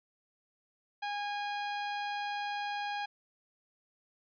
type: tone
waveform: sawtooth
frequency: 820 Hz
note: G#5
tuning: 22 cents flat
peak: -30 dBFS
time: 1.02-3.06 s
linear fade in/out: 10 ms
effects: resampled to 11025 Hz